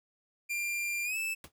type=tone with pitch glide; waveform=45% pulse; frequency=2386 to 2632 Hz; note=D7 to E7; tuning=+27 to -3 cents; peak=-31 dBFS; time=0.49-1.35 s; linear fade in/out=20 ms; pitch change=+170 cents; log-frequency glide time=1.04-1.17 s
type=noise with exponential decay; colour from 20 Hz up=pink; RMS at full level=-41 dBFS; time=1.44-1.52 s; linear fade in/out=2 ms; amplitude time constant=16 ms
effects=none